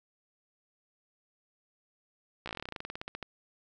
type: slowing click train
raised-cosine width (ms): 0.3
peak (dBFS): -22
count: 21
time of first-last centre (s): 2.46-3.227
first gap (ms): 15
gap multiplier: 1.09
effects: none